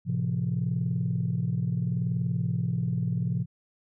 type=chord; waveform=sine; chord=F major; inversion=first; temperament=equal with one note detuned; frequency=110 / 130.81 / 171.42 Hz; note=A2 / C3 / F3; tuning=0 / 0 / -32 cents; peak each=-30 / -28 / -28 dBFS; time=0.05-3.46 s; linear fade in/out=50 ms; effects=tanh soft clip ceiling -18 dBFS